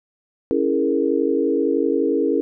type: chord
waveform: sine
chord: A# half-diminished seventh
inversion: first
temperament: equal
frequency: 277.2 / 329.6 / 415.3 / 466.2 Hz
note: C#4 / E4 / G#4 / A#4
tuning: 0 / 0 / 0 / 0 cents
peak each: -22 dBFS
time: 0.51-2.41 s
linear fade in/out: 0 ms
effects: none